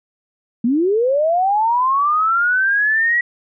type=linear sweep; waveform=sine; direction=up; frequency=221.5 to 1939 Hz; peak=-13 dBFS; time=0.64-3.21 s; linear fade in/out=5 ms; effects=none